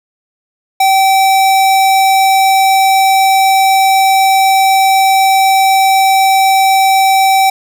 square tone, 772 Hz, G5, 27 cents flat, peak -7 dBFS, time 0.8-7.5 s, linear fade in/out 5 ms, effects none

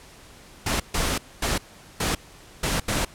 pink noise bursts at uneven times, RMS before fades -24 dBFS, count 6, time 0.66-0.8 / 0.94-1.18 / 1.42-1.58 / 2-2.15 / 2.63-2.8 / 2.88-3.05 s, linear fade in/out 5 ms, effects pink hiss -48 dBFS RMS until 3.14 s + low-pass 11000 Hz 12 dB/octave

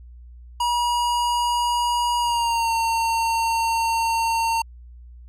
square tone with pitch glide, 960 to 911.9 Hz, B5 to A#5, -49 to -38 cents, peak -20 dBFS, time 0.6-4.62 s, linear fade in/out 5 ms, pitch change -89 cents, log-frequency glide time 2.19-2.72 s, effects added 60 Hz sine -40 dBFS peak until 5.28 s + low-pass 11000 Hz 12 dB/octave

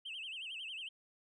sine tone with vibrato, 2865 Hz, F7, 44 cents sharp, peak -40 dBFS, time 0.05-0.89 s, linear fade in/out 10 ms, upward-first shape sine, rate 11 Hz, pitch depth 190 cents each way, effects tanh soft clip ceiling -39 dBFS

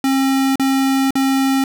square tone with dropouts, 268.8 Hz, C4, 47 cents sharp, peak -14 dBFS, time 0.04-1.64 s, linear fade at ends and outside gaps 2 ms, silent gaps 0.557-0.596 / 1.107-1.154 s, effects none

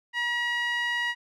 sawtooth tone with band-pass filter, 958 Hz, A#5, 47 cents sharp, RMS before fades -28 dBFS, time 0.13-1.15 s, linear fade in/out 50 ms, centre 2200 Hz, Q 4.5, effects none

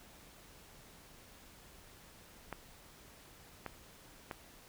clicks, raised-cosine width 0.5 ms, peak -25 dBFS, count 3, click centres 2.527 / 3.663 / 4.312 s, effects pink hiss -58 dBFS RMS until 4.68 s

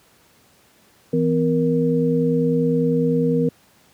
sine tone cluster, 163.4 / 253.4 / 469 Hz, E3 / B3 / A#4, -15 / +45 / +11 cents, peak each -20 dBFS, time 1.13-3.49 s, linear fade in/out 5 ms, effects pink hiss -55 dBFS RMS until 3.93 s + high-pass 100 Hz 12 dB/octave

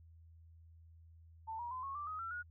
sine tone with pitch steps, 890 / 953.9 / 1022.3 / 1095.7 / 1174.4 / 1258.7 / 1349 / 1445.8 Hz, A5 / A#5 / C6 / C#6 / D6 / D#6 / E6 / F#6, +20 / +40 / -41 / -20 / 0 / +20 / +40 / -40 cents, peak -40 dBFS, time 1.47-2.43 s, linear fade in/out 20 ms, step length 120 ms, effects added 82 Hz sine -57 dBFS peak until 2.5 s

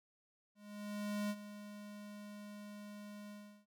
square tone with ADSR envelope, 206.9 Hz, G#3, 6 cents flat, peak -36 dBFS, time 0.55-3.66 s, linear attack 750 ms, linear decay 50 ms, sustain -13 dB, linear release 350 ms, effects none

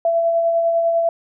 sine tone with tremolo, 670 Hz, E5, 28 cents sharp, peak -13 dBFS, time 0.05-1.09 s, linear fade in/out 2 ms, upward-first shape sine, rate 10 Hz, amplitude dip 30%, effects none

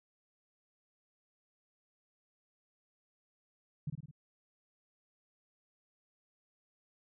sine tone with echo, 147.7 Hz, D3, 10 cents sharp, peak -33 dBFS, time 3.87-3.9 s, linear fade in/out 5 ms, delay 53 ms, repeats 4, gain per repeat -4 dB, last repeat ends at 4.112 s, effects none

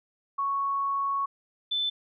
sine tone pair in turn, 1108.7 / 3520 Hz, C#6 / A7, 0 / 0 cents, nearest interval octave + minor sixth, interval 2000 cents, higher second, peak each -25 dBFS, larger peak neither, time 0.38-1.26 / 1.71-1.9 s, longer first, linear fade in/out 10 ms, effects none

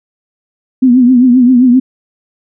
sine tone with vibrato, 250 Hz, B3, 21 cents sharp, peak -3 dBFS, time 0.82-1.8 s, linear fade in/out 10 ms, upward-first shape triangle, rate 7.6 Hz, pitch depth 98 cents each way, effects none

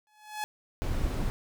sawtooth tone with exponential growth, 850 Hz, G#5, 40 cents sharp, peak -25 dBFS, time 0.07-0.44 s, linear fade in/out 0 ms, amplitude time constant 80 ms
brown noise, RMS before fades -29 dBFS, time 0.82-1.3 s, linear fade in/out 0 ms
effects none

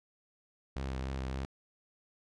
sawtooth tone with vibrato, 66 Hz, C2, 16 cents sharp, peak -31 dBFS, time 0.76-1.45 s, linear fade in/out 0 ms, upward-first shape triangle, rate 3.5 Hz, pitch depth 34 cents each way, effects low-pass 6000 Hz 12 dB/octave

